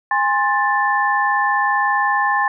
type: tone cluster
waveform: sine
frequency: 820 / 1055 / 1761 Hz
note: G#5 / C6 / A6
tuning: -22 / +14 / +1 cents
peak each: -19 dBFS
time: 0.11-2.48 s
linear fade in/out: 2 ms
effects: none